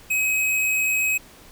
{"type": "tone", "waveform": "square", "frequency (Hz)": 2541, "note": "D#7", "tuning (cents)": 36, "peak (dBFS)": -20, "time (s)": [0.1, 1.18], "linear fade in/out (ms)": 10, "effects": ["pink hiss -48 dBFS RMS until 1.51 s"]}